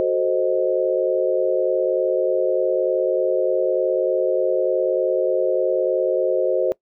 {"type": "chord", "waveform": "sine", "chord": "F# diminished seventh", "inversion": "none", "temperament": "equal", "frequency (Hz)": [370, 440, 523.3, 622.3], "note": ["F#4", "A4", "C5", "Eb5"], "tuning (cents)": [0, 0, 0, 0], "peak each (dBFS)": [-22, -26, -20, -24], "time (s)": [0, 6.72], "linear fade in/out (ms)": 0, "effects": ["noise-tail reverb RT60 0.1 s tail -22 dB re dry"]}